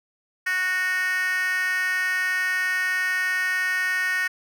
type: tone with high-pass filter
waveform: 10% pulse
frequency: 368.6 Hz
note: F#4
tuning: 7 cents flat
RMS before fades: -24 dBFS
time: 0.46-4.28 s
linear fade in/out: 10 ms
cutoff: 1700 Hz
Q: 8.8
effects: none